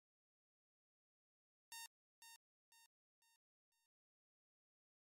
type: tone with echo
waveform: 5% pulse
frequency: 918 Hz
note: A#5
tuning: 27 cents flat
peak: -39 dBFS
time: 1.72-1.86 s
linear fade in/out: 0 ms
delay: 500 ms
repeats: 4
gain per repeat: -8 dB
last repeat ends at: 3.86 s
effects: MP3 96 kbps

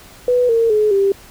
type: tone with pitch steps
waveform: sine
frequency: 493.9 / 458.2 / 425 / 394.3 Hz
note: B4 / A#4 / G#4 / G4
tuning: 0 / -30 / +40 / +10 cents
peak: -11 dBFS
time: 0.28-1.12 s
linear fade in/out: 2 ms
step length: 210 ms
effects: pink hiss -42 dBFS RMS until 1.3 s

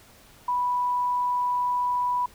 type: tone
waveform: sine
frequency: 985 Hz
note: B5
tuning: 5 cents flat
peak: -22 dBFS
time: 0.48-2.26 s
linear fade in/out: 5 ms
effects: pink hiss -53 dBFS RMS until 2.34 s

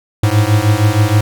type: beating tone pair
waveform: square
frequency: 102.6 / 109 Hz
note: G#2 / A2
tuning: -21 / -16 cents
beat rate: 6.4 Hz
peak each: -13 dBFS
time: 0.23-1.21 s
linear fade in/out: 5 ms
effects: none

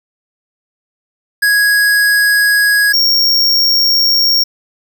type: tone pair in turn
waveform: square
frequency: 1661.2 / 5539 Hz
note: G#6 / F8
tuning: 0 / -15 cents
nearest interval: octave + major sixth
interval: 2085 cents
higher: second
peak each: -9 dBFS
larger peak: neither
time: 1.42-2.93 / 2.93-4.44 s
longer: neither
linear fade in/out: 10 ms
effects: 7-bit

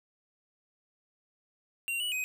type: tone with pitch steps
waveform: square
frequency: 2759 / 2942 / 2514 Hz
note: F7 / F#7 / D#7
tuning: -22 / -11 / +17 cents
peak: -31 dBFS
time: 1.88-2.24 s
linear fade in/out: 0 ms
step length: 120 ms
effects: none

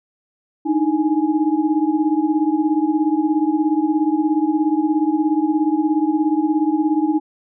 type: tone cluster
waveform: sine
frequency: 301.4 / 318.3 / 835 Hz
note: D4 / D#4 / G#5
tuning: +45 / +39 / +9 cents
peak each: -18 / -18 / -26 dBFS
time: 0.65-7.2 s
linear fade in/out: 20 ms
effects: none

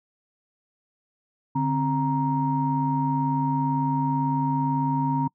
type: tone cluster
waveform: sine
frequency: 146.1 / 264.1 / 937 Hz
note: D3 / C4 / A#5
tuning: -9 / +16 / +9 cents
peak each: -25 dBFS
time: 1.55-5.28 s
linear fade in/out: 10 ms
effects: noise-tail reverb RT60 0.1 s tail -26 dB re dry + tanh soft clip ceiling -11 dBFS

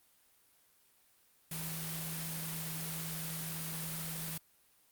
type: tone in noise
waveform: sine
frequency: 161.5 Hz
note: E3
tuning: 35 cents flat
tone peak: -42 dBFS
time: 1.51-4.38 s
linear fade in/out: 5 ms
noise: white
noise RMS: -41 dBFS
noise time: 1.51-4.38 s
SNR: -4 dB
effects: white hiss -68 dBFS RMS until 4.91 s + Opus 32 kbps

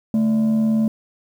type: tone with frequency modulation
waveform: sine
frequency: 220 Hz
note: A3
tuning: in tune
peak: -13 dBFS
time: 0.14-0.88 s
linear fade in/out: 2 ms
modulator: 362 Hz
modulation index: 0.26
effects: tanh soft clip ceiling -13 dBFS + 8-bit

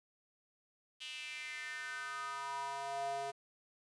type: tone with high-pass filter sweep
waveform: square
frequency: 138.59 Hz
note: C#3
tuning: in tune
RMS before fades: -42 dBFS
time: 1-3.32 s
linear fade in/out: 20 ms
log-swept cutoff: 3000 to 570 Hz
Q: 4.9
effects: resampled to 22050 Hz + 11-bit

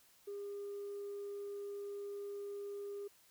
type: tone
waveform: sine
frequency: 404.5 Hz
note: G#4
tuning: 46 cents flat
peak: -40 dBFS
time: 0.27-3.08 s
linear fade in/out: 10 ms
effects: tanh soft clip ceiling -39 dBFS + white hiss -67 dBFS RMS until 3.3 s

